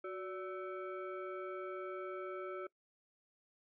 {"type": "tone with frequency modulation", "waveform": "sine", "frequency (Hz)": 370, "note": "F#4", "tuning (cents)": 0, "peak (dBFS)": -40, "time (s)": [0.04, 2.67], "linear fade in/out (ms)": 5, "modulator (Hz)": 946, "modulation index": 1.1, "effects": ["noise-tail reverb RT60 0.1 s tail -22 dB re dry"]}